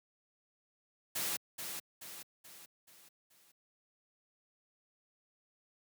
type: noise with echo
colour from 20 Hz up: white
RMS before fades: -36 dBFS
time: 1.15-1.37 s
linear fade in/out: 10 ms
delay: 430 ms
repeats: 5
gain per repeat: -6 dB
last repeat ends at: 3.52 s
effects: high-pass 100 Hz 12 dB/octave